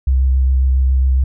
sine tone with vibrato, 65.41 Hz, C2, in tune, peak -10 dBFS, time 0.07-1.24 s, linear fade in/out 5 ms, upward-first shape sine, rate 7.3 Hz, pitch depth 18 cents each way, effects none

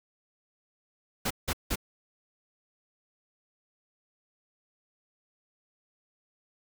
pink noise bursts, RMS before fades -29 dBFS, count 3, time 1.25-1.758 s, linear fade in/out 10 ms, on 56 ms, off 170 ms, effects none

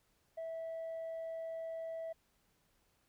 triangle tone with tanh clipping, 654 Hz, E5, 14 cents flat, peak -40 dBFS, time 0.37-2.13 s, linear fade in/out 10 ms, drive 6 dB, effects pink hiss -75 dBFS RMS until 3.08 s

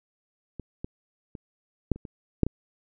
clicks, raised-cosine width 3 ms, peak -23 / -20 / -26 / -9 / -28 / -26 / -6 / -15 dBFS, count 8, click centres 0.597 / 0.845 / 1.352 / 1.917 / 1.96 / 2.052 / 2.433 / 2.466 s, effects none

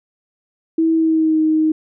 sine tone with pitch glide, 324.6 to 313.2 Hz, E4 to D#4, -27 to +11 cents, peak -12 dBFS, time 0.78-1.72 s, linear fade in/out 5 ms, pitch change -62 cents, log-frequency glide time 0.94-1.4 s, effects none

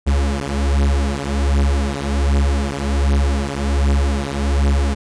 45% pulse beating tone pair, 69.3 / 70.6 Hz, C#2 / C#2, 0 / +32 cents, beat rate 1.3 Hz, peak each -18 dBFS, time 0.06-4.95 s, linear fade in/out 20 ms, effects resampled to 22050 Hz

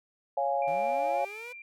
sine chord, Db major, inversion none, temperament equal, 554.4 / 698.5 / 830.6 Hz, Db5 / F5 / Ab5, 0 / 0 / 0 cents, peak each -30 dBFS, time 0.37-1.25 s, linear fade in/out 5 ms
sine tone with tremolo, 2373 Hz, D7, 17 cents sharp, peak -40 dBFS, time 0.62-1.62 s, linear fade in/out 2 ms, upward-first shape sine, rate 1.7 Hz, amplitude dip 30%
sawtooth linear sweep, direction up, 146.8 to 503 Hz, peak -40 dBFS, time 0.67-1.53 s, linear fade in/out 10 ms
effects none

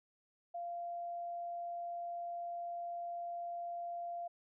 sine tone, 692 Hz, F5, 16 cents flat, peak -39 dBFS, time 0.54-4.28 s, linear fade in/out 10 ms, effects none

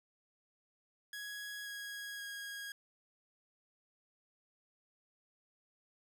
sawtooth tone with pitch steps, 1666 / 1653.5 / 1641.2 Hz, G#6 / G#6 / G#6, +5 / -8 / -21 cents, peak -39 dBFS, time 1.13-2.72 s, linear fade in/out 2 ms, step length 530 ms, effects none

